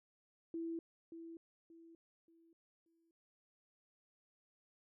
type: tone with echo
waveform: sine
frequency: 331.1 Hz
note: E4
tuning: 8 cents sharp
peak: -39 dBFS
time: 0.54-0.79 s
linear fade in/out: 2 ms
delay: 580 ms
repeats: 4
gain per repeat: -9 dB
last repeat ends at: 3.11 s
effects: none